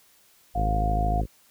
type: harmonic tone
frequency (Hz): 53.3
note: G#1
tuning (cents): +46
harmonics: 1 / 2 / 3 / 4 / 5 / 6 / 7 / 8 / 9 / 10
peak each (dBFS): -24 / -30 / -34 / -36 / -38 / -40 / -41 / -42 / -43 / -44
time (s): 0.54-1.27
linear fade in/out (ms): 50
type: tone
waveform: sine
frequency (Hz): 708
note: F5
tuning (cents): +23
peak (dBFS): -26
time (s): 0.55-1.21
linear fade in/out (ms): 5
effects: white hiss -59 dBFS RMS until 1.5 s